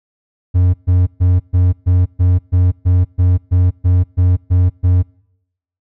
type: tone bursts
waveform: triangle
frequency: 90.2 Hz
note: F#2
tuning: 44 cents flat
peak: -6 dBFS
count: 14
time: 0.54-5.03 s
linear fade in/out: 20 ms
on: 200 ms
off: 130 ms
effects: noise-tail reverb RT60 0.8 s tail -25 dB re dry